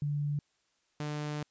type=tone pair in turn; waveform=sine / sawtooth; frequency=145.8 / 149.21 Hz; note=D3 / D3; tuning=-12 / +28 cents; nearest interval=unison; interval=40 cents; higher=second; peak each=-29 / -30 dBFS; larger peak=first; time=0.02-0.39 / 1-1.43 s; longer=second; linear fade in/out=2 ms; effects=white hiss -74 dBFS RMS until 1.5 s + resampled to 16000 Hz